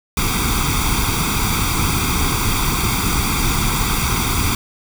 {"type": "noise with comb filter", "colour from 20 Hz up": "pink", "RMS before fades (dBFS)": -18, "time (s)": [0.17, 4.55], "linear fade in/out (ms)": 2, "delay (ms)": 0.85, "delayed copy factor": 0.9, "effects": []}